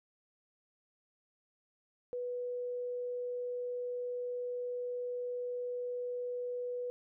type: tone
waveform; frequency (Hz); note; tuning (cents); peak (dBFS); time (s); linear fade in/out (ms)
sine; 491.6; B4; -8; -35; 2.13-6.9; 0
effects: none